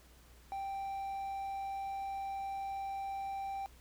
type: tone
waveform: triangle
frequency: 784 Hz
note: G5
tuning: in tune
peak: -35 dBFS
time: 0.52-3.66 s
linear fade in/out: 0 ms
effects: added 60 Hz sine -59 dBFS peak until 3.8 s + pink hiss -63 dBFS RMS until 3.8 s